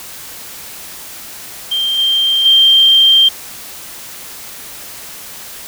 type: tone with level steps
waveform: sine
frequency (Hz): 3167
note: G7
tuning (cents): +17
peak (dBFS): -13 / -10 / -5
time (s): 1.71-3.29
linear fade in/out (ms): 10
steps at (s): 1.98 / 2.45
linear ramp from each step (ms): 10
effects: white hiss -31 dBFS RMS until 5.67 s